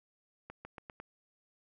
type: accelerating click train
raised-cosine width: 0.5 ms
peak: -30 dBFS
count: 5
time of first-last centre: 0.5-1 s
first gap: 150 ms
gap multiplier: 0.88
effects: none